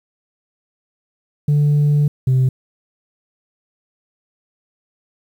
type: tone pair in turn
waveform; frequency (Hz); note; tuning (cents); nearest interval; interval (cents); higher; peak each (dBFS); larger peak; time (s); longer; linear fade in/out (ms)
sine; 146.83 / 129.79; D3 / C3; 0 / -14; major second; 214; first; -9; neither; 1.48-2.08 / 2.27-2.49; first; 5
effects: tanh soft clip ceiling -10 dBFS + 8-bit